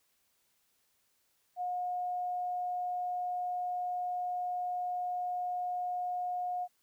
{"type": "tone", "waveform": "sine", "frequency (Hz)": 720, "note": "F#5", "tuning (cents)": -47, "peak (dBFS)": -32, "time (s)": [1.56, 6.68], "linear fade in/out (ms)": 50, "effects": ["white hiss -74 dBFS RMS until 6.82 s"]}